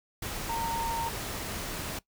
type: tone in noise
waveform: sine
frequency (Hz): 920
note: A#5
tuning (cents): -23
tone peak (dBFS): -30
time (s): 0.49-1.09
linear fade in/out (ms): 5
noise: pink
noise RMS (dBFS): -36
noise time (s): 0.22-1.99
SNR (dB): +3
effects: noise-tail reverb RT60 0.1 s tail -19 dB re dry